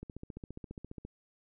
click train, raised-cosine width 3 ms, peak -30 dBFS, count 16, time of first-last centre 0.03-1.05 s, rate 14.7 Hz, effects none

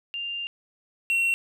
sine / triangle tone pair in turn, 2794 / 2729 Hz, F7 / F7, 0 / -41 cents, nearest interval unison, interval 41 cents, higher first, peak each -29 / -19 dBFS, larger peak second, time 0.14-0.47 / 1.1-1.34 s, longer first, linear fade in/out 0 ms, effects none

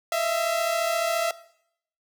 sawtooth tone pair together, 639.6 / 674 Hz, D#5 / E5, +48 / +38 cents, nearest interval minor second, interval 90 cents, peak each -25 / -21 dBFS, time 0.12-1.31 s, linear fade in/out 2 ms, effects noise-tail reverb RT60 0.7 s tail -18 dB re dry

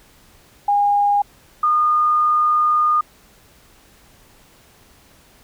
sine tone pair in turn, 815 / 1221.1 Hz, G#5 / D#6, -33 / -33 cents, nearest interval perfect fifth, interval 700 cents, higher second, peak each -13 dBFS, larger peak neither, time 0.68-1.22 / 1.63-3.01 s, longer second, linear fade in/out 5 ms, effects pink hiss -51 dBFS RMS until 5.43 s

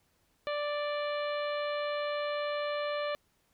harmonic tone, 587.3 Hz, D5, in tune, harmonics 1 / 2 / 3 / 4 / 5 / 6 / 7, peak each -32 / -38 / -42 / -44 / -46 / -48 / -49 dBFS, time 0.47-3.15 s, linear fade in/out 0 ms, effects pink hiss -72 dBFS RMS until 3.53 s

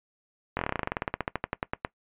slowing click train, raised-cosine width 0.5 ms, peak -12 dBFS, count 24, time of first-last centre 0.57-1.849 s, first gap 21 ms, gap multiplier 1.08, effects noise-tail reverb RT60 0.1 s tail -20 dB re dry + resampled to 8000 Hz

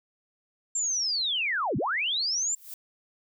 sine linear two-way sweep, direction down then up, 7459 to 99.6 to 7459 Hz, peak -25 dBFS, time 0.75-2.55 s, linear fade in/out 5 ms, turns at 1.77 s
violet noise with exponential growth, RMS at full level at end -37 dBFS, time 2.42-2.74 s, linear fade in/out 1 ms, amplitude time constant 69 ms
effects none

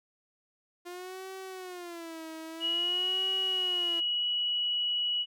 sawtooth tone with vibrato, 349.2 Hz, F4, in tune, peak -36 dBFS, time 0.85-4.01 s, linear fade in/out 20 ms, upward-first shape sine, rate 0.5 Hz, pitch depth 150 cents each way
sine tone with pitch glide, 2911 to 2928 Hz, F#7 to F#7, -29 to -19 cents, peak -27 dBFS, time 2.6-5.26 s, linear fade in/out 50 ms, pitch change +10 cents, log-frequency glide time 3.95-4.34 s
effects none

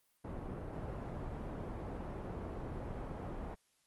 pink low-pass noise, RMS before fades -43 dBFS, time 0.24-3.55 s, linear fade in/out 10 ms, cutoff 860 Hz, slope 12 dB/octave, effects white hiss -75 dBFS RMS until 3.86 s + Opus 32 kbps

